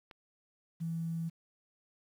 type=click; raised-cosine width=0.3 ms; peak=-34 dBFS; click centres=0.112 s
type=tone; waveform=sine; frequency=165.2 Hz; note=E3; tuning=4 cents sharp; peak=-33 dBFS; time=0.8-1.3 s; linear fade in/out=20 ms
effects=10-bit